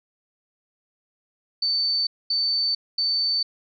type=tone bursts; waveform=sine; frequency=4540 Hz; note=C#8; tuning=41 cents sharp; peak=-20 dBFS; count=3; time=1.62-3.43 s; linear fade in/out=5 ms; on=450 ms; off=230 ms; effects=none